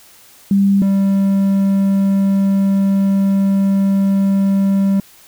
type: tone pair in turn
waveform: sine / triangle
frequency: 197.6 / 195.9 Hz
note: G3 / G3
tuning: +14 / -1 cents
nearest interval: unison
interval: 15 cents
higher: first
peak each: -9 dBFS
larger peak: neither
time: 0.51-0.82 / 0.82-5 s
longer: second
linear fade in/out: 2 ms
effects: white hiss -45 dBFS RMS until 5.27 s